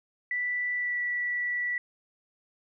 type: tone with pitch glide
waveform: sine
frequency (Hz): 1972 to 1955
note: B6 to B6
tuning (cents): -3 to -18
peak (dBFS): -27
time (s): 0.31-1.78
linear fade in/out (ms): 2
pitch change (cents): -15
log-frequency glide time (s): 0.75-0.98
effects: none